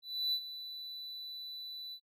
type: tone with ADSR envelope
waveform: triangle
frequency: 3979 Hz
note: B7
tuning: 12 cents sharp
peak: -28 dBFS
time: 0.02-2 s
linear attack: 310 ms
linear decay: 68 ms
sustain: -13 dB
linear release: 69 ms
effects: noise-tail reverb RT60 0.1 s tail -26 dB re dry